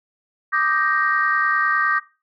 sine chord, Eb major seventh, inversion third, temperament equal with one note detuned, 1174.7 / 1244.5 / 1568 / 1872.2 Hz, D6 / Eb6 / G6 / Bb6, 0 / 0 / 0 / +7 cents, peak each -21 / -25 / -21 / -22 dBFS, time 0.52-2 s, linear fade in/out 20 ms, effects noise-tail reverb RT60 0.3 s tail -18 dB re dry + tanh soft clip ceiling -6 dBFS

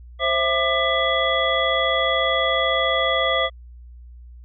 sine tone cluster, 528 / 662 / 1194 / 1993 / 3358 Hz, C5 / E5 / D6 / B6 / G#7, +16 / +7 / +28 / +15 / +18 cents, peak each -24 dBFS, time 0.19-3.5 s, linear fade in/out 50 ms, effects added 60 Hz sine -39 dBFS peak until 4.44 s

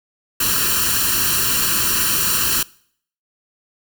white noise with comb filter, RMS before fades -18 dBFS, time 0.4-2.63 s, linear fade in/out 5 ms, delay 0.7 ms, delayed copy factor +0.95, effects noise-tail reverb RT60 0.6 s tail -23 dB re dry

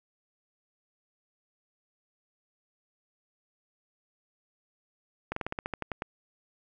slowing click train, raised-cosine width 0.5 ms, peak -17 dBFS, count 11, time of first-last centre 5.32-6.021 s, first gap 44 ms, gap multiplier 1.1, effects none

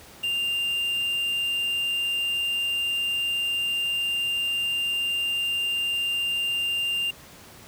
triangle tone with quantisation, 2794 Hz, F7, in tune, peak -22 dBFS, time 0.23-7.11 s, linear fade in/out 10 ms, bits 7, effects pink hiss -47 dBFS RMS until 7.67 s + high-pass 60 Hz 12 dB/octave

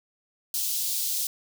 white high-pass noise, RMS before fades -28 dBFS, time 0.54-1.27 s, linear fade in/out 2 ms, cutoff 3600 Hz, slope 24 dB/octave, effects none

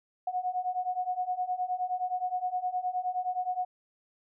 sine beating tone pair, 725 / 734.6 Hz, F#5 / F#5, -35 / -13 cents, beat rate 9.6 Hz, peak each -33 / -31 dBFS, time 0.27-3.65 s, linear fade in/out 5 ms, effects none

